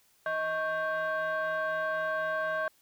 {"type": "tone cluster", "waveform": "sine", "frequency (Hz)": [632, 1102, 1568], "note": ["D#5", "C#6", "G6"], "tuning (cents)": [27, -11, 0], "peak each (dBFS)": [-30, -34, -31], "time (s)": [0.26, 2.68], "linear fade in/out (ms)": 2, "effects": ["tanh soft clip ceiling -24 dBFS", "white hiss -66 dBFS RMS until 2.81 s"]}